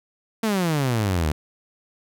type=exponential sweep; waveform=sawtooth; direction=down; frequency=229.1 to 72.1 Hz; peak=-16 dBFS; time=0.43-1.32 s; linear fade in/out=5 ms; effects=none